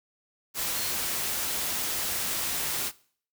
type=tone in noise; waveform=sine; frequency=4267 Hz; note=C8; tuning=33 cents sharp; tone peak=-39 dBFS; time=0.73-0.95 s; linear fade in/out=50 ms; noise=white; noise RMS=-30 dBFS; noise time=0.54-2.92 s; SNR=-12 dB; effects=noise-tail reverb RT60 0.5 s tail -20 dB re dry